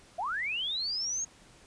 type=linear sweep; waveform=sine; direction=up; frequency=630 to 6645 Hz; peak=-30 dBFS; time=0.18-1.25 s; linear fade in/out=10 ms; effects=pink hiss -57 dBFS RMS until 1.66 s + resampled to 22050 Hz